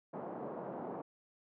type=band-pass noise; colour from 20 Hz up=white; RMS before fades=-43 dBFS; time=0.13-1.02 s; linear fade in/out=10 ms; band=160 to 840 Hz; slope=24 dB/octave; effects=none